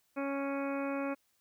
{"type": "harmonic tone", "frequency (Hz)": 277.2, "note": "C#4", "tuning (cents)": 0, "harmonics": [1, 2, 3, 4, 5, 6, 7, 8, 9], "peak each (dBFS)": [-35, -37, -45, -44, -45, -51, -56, -49, -48], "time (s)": [0.16, 1.15], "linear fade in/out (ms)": 20, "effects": ["white hiss -74 dBFS RMS until 1.4 s"]}